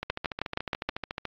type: two click trains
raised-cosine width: 0.3 ms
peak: -16 / -11 dBFS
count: 18 / 6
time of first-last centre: 0.03-1.253 / 0.1-0.89 s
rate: 13.9 / 6.33 Hz
effects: low-pass 5000 Hz 12 dB/octave + AAC 48 kbps